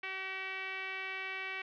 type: tone with low-pass filter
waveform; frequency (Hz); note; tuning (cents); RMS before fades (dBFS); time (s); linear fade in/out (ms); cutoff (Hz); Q
5% pulse; 381; G4; -49; -40; 0.03-1.62; 5; 2300; 3.6
effects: none